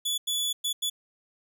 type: tone bursts at uneven times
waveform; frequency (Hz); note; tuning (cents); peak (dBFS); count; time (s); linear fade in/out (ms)
sawtooth; 3436; A7; -42; -23; 4; 0.05-0.18 / 0.27-0.53 / 0.64-0.73 / 0.82-0.9; 10
effects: none